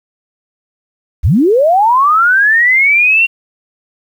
sine linear sweep, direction up, 46.19 to 2770 Hz, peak -6 dBFS, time 1.23-3.27 s, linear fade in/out 20 ms, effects 7-bit

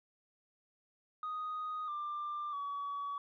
sine tone with pitch steps, 1244.5 / 1188.3 / 1134.6 Hz, D#6 / D6 / C#6, 0 / +20 / +40 cents, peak -35 dBFS, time 1.23-3.18 s, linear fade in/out 2 ms, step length 650 ms, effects tanh soft clip ceiling -34 dBFS

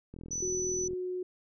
click train, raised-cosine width 3 ms, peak -32 dBFS, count 34, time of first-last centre 0.14-0.933 s, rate 41.6 Hz
sine tone, 5970 Hz, F#8, 15 cents sharp, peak -32 dBFS, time 0.31-0.88 s, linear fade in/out 5 ms
sine tone with pitch glide, 367.3 to 364.8 Hz, F#4 to F#4, -13 to -24 cents, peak -32 dBFS, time 0.42-1.23 s, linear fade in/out 5 ms, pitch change -11 cents, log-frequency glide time 0.71-1.09 s
effects none

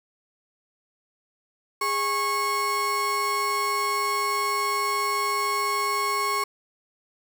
35% pulse tone pair together, 410.8 / 1096.7 Hz, G#4 / C#6, -19 / -19 cents, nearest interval octave + perfect fourth, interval 1700 cents, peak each -30 / -22 dBFS, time 1.81-6.44 s, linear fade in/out 5 ms, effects none

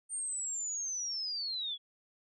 sine linear sweep, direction down, 8870 to 3322 Hz, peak -34 dBFS, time 0.09-1.78 s, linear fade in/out 50 ms, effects none

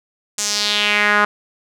sawtooth tone with band-pass filter sweep, 207.7 Hz, G#3, in tune, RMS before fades -17 dBFS, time 0.38-1.25 s, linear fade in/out 5 ms, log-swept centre 7200 to 1300 Hz, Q 2.9, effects none

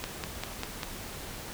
click train, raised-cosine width 0.2 ms, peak -15 dBFS, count 5, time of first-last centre 0.04-0.832 s, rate 5.05 Hz, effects pink hiss -41 dBFS RMS until 1.53 s

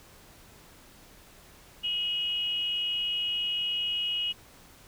sine tone with frequency modulation, 2900 Hz, F#7, 35 cents flat, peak -27 dBFS, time 1.83-4.33 s, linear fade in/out 20 ms, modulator 359 Hz, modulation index 0.34, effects pink hiss -54 dBFS RMS until 4.87 s

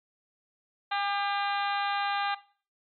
harmonic tone with a mistuned harmonic, 400.2 Hz, G4, 36 cents sharp, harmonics 2 / 3 / 4 / 5 / 6 / 7 / 8 / 9 / 10, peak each -29 / -34 / -35 / -40 / -40 / -41 / -43 / -42 / -41 dBFS, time 0.91-2.35 s, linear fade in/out 10 ms, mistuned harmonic 2, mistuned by +17 cents, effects noise-tail reverb RT60 0.4 s tail -17 dB re dry + MP3 96 kbps

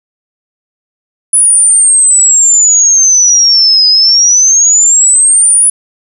sine exponential two-way sweep, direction down then up, 9956 to 4978 to 9956 Hz, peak -3 dBFS, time 1.33-5.7 s, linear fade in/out 5 ms, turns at 3.88 s, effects none

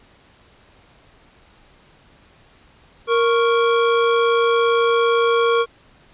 square tone pair together, 466.2 / 1107 Hz, A#4 / C#6, 0 / -3 cents, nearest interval octave + minor third, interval 1497 cents, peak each -16 / -21 dBFS, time 3.07-5.66 s, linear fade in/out 50 ms, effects pink hiss -52 dBFS RMS until 6.13 s + resampled to 8000 Hz

